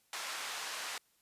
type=band-pass noise; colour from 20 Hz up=pink; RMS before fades=-41 dBFS; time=0.13-0.98 s; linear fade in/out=2 ms; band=980 to 8400 Hz; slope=12 dB/octave; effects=white hiss -72 dBFS RMS until 1.21 s + resampled to 32000 Hz